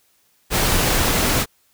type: noise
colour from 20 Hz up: pink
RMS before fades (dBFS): -18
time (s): 0.5-1.46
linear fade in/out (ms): 50
effects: white hiss -61 dBFS RMS until 1.73 s